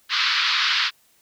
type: band-pass noise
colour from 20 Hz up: white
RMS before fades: -21 dBFS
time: 0.09-0.91 s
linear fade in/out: 50 ms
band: 1100 to 4700 Hz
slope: 48 dB/octave
effects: white hiss -60 dBFS RMS until 1.21 s